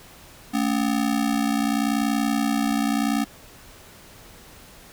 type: ring-modulated tone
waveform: square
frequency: 250 Hz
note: B3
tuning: 21 cents sharp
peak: -18 dBFS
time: 0.53-3.25 s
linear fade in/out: 20 ms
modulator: 30.4 Hz
effects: pink hiss -47 dBFS RMS until 4.92 s